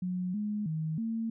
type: tone with pitch steps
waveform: sine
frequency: 181.7 / 209.4 / 157.8 / 226 Hz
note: F#3 / G#3 / D#3 / A3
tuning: -31 / +15 / +25 / +47 cents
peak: -30 dBFS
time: 0.02-1.3 s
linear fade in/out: 5 ms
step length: 320 ms
effects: none